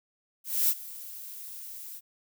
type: noise with ADSR envelope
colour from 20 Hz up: violet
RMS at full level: -23 dBFS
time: 0.44-2.01 s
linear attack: 250 ms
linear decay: 51 ms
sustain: -19 dB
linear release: 40 ms
effects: none